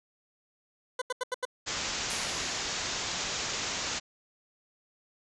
20% pulse tone bursts, 504 Hz, B4, 35 cents sharp, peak -24 dBFS, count 5, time 0.99-1.453 s, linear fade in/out 5 ms, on 27 ms, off 82 ms
white low-pass noise, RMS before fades -34 dBFS, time 1.66-4 s, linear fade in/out 20 ms, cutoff 7300 Hz, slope 96 dB/octave
white noise with exponential decay, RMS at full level -34 dBFS, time 2.1-3.02 s, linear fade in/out 1 ms, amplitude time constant 200 ms
effects resampled to 24000 Hz

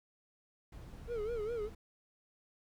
brown noise, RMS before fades -48 dBFS, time 0.72-1.75 s, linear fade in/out 5 ms
triangle tone with vibrato, 446.2 Hz, A4, 24 cents sharp, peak -33 dBFS, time 1.07-1.7 s, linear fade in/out 50 ms, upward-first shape sine, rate 4.9 Hz, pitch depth 130 cents each way
effects none

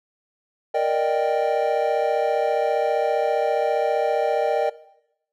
triangle chord, Eb major seventh, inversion second, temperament equal, 466.2 / 587.3 / 622.3 / 784 Hz, Bb4 / D5 / Eb5 / G5, 0 / 0 / 0 / 0 cents, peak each -22 dBFS, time 0.74-4.7 s, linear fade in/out 10 ms, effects noise-tail reverb RT60 0.8 s tail -18 dB re dry + tanh soft clip ceiling -7 dBFS

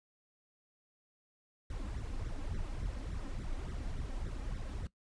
brown noise with flanger, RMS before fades -39 dBFS, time 1.7-4.87 s, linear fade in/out 2 ms, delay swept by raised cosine 0.52 to 3.82 ms, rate 3.5 Hz, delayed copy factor +0.8, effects noise-tail reverb RT60 0.1 s tail -18 dB re dry + resampled to 22050 Hz

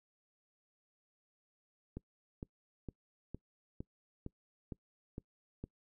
click train, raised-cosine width 3 ms, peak -29 dBFS, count 9, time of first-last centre 1.97-5.64 s, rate 2.18 Hz, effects noise-tail reverb RT60 0.1 s tail -24 dB re dry

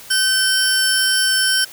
25% pulse tone pair together, 1536 / 5401 Hz, G6 / E8, -36 / +41 cents, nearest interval octave + minor seventh, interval 2177 cents, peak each -13 dBFS, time 0.1-1.65 s, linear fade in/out 10 ms, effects white hiss -39 dBFS RMS until 1.72 s

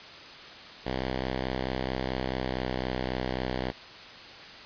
5% pulse tone with pitch glide, 64.6 to 63.67 Hz, C2 to C2, -21 to -47 cents, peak -18 dBFS, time 0.85-3.72 s, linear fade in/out 20 ms, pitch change -26 cents, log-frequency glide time 2.28-2.64 s, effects white hiss -45 dBFS RMS until 4.65 s + resampled to 11025 Hz

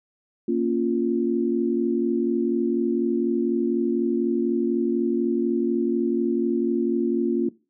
sine chord, Bb minor, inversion none, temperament equal, 233.1 / 277.2 / 349.2 Hz, Bb3 / Db4 / F4, 0 / 0 / 0 cents, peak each -24 / -26 / -23 dBFS, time 0.48-7.49 s, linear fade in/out 5 ms, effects noise-tail reverb RT60 0.3 s tail -20 dB re dry

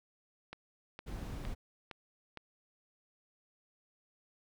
click train, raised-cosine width 0.3 ms, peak -28 dBFS, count 5, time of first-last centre 0.53-2.373 s, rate 2.17 Hz
brown noise, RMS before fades -41 dBFS, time 1.06-1.55 s, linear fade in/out 20 ms
effects none

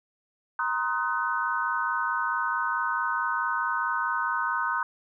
sine chord, C half-diminished seventh, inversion third, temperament just, 941.9 / 1046.5 / 1255.8 / 1507 Hz, Bb5 / C6 / Eb6 / Gb6, +18 / 0 / +16 / +31 cents, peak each -31 / -32 / -30 / -29 dBFS, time 0.59-4.83 s, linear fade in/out 2 ms, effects none

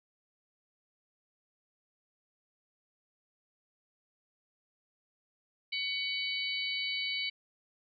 harmonic tone with a mistuned harmonic, 750 Hz, F#5, 23 cents sharp, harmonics 3 / 4 / 5 / 6, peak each -35 / -37 / -39 / -41 dBFS, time 5.72-7.3 s, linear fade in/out 10 ms, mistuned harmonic 5, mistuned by +78 cents, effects none

